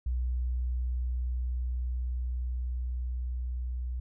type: tone with level ramp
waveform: sine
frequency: 61.74 Hz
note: B1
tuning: in tune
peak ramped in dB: -27 to -31 dBFS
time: 0.06-4 s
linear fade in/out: 5 ms
effects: none